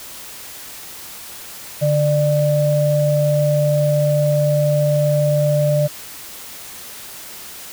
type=tone pair together; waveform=sine; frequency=146.28 / 595 Hz; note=D3 / D5; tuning=-7 / +22 cents; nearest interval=2 octaves; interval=2429 cents; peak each=-16 dBFS; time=1.81-5.88 s; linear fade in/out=20 ms; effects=white hiss -35 dBFS RMS until 7.72 s